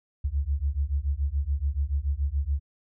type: beating tone pair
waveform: sine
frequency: 67.3 / 74.3 Hz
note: C2 / D2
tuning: +49 / +21 cents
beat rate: 7 Hz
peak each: -27 dBFS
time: 0.24-2.6 s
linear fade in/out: 10 ms
effects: none